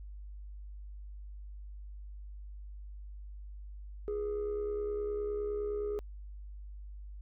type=tone with amplitude modulation; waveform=sine; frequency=415.3 Hz; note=G#4; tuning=in tune; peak=-28 dBFS; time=4.08-5.99 s; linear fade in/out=0 ms; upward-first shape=sine; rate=69.7 Hz; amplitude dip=55%; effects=tanh soft clip ceiling -30 dBFS + added 50 Hz sine -43 dBFS peak until 7.21 s